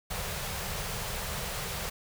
pink band-stop noise, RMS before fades -35 dBFS, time 0.1-1.9 s, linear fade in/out 10 ms, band 200 to 400 Hz, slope 48 dB/octave, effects none

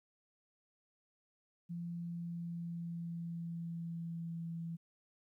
sine tone with pitch glide, 171.3 to 166.62 Hz, F3 to E3, -33 to +19 cents, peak -39 dBFS, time 1.69-4.77 s, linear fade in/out 20 ms, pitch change -48 cents, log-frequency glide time 1.85-4.48 s, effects 13-bit

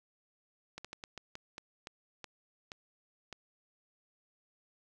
slowing click train, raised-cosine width 0.2 ms, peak -26 dBFS, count 11, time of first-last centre 0.78-3.327 s, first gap 66 ms, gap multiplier 1.28, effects none

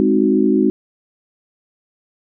sine chord, Ab dominant seventh, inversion none, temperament equal, 207.7 / 261.6 / 311.1 / 370 Hz, Ab3 / C4 / Eb4 / Gb4, 0 / 0 / 0 / 0 cents, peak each -17 dBFS, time 0-0.7 s, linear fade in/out 0 ms, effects none

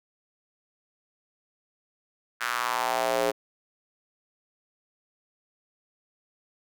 square tone with high-pass filter sweep, 59.6 Hz, A#1, 39 cents sharp, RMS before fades -27 dBFS, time 2.4-3.32 s, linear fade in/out 20 ms, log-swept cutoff 1500 to 460 Hz, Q 2.8, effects none

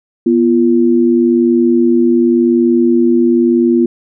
sine tone pair together, 243.5 / 344.4 Hz, B3 / F4, -24 / -24 cents, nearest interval tritone, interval 600 cents, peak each -10 dBFS, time 0.26-3.86 s, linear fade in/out 5 ms, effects none

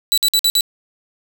sawtooth tone bursts, 3951 Hz, B7, in tune, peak -9 dBFS, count 5, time 0.12-0.608 s, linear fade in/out 0 ms, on 56 ms, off 52 ms, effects none

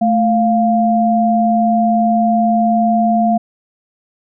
sine tone pair together, 219.7 / 698.5 Hz, A3 / F5, -2 / 0 cents, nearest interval octave + minor sixth, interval 2002 cents, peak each -13 dBFS, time 0.01-3.38 s, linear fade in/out 10 ms, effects none

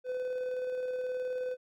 triangle tone with tremolo, 505 Hz, B4, 39 cents sharp, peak -29 dBFS, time 0.04-1.57 s, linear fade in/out 50 ms, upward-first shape square, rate 19 Hz, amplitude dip 25%, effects none

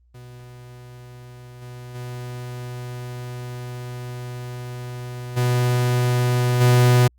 45% pulse tone with level steps, 123.47 Hz, B2, in tune, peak -39 / -35 / -30 / -17 / -12 dBFS, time 0.14-7.08 s, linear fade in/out 10 ms, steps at 1.61 / 1.94 / 5.36 / 6.6 s, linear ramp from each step 20 ms, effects added 60 Hz sine -54 dBFS peak until 7.18 s + Opus 32 kbps

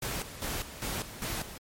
pink noise with tremolo, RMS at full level -34 dBFS, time 0.02-1.58 s, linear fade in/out 5 ms, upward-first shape square, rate 2.5 Hz, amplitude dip 70%, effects MP3 64 kbps

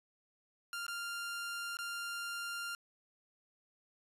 sawtooth tone with dropouts, 1395 Hz, F6, 2 cents flat, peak -35 dBFS, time 0.73-2.75 s, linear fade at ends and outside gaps 1 ms, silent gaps 0.866-0.881 / 1.77-1.788 s, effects resampled to 32000 Hz

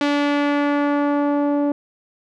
sawtooth tone with low-pass filter sweep, 288.7 Hz, D4, 30 cents flat, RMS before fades -19 dBFS, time 0.01-1.72 s, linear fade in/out 2 ms, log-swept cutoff 4000 to 610 Hz, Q 1, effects none

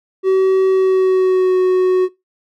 triangle tone with pitch glide, 380 to 369.4 Hz, F#4 to F#4, +46 to -3 cents, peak -8 dBFS, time 0.23-2.09 s, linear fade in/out 50 ms, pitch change -49 cents, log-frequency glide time 0.68-1.58 s, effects noise-tail reverb RT60 0.2 s tail -21 dB re dry

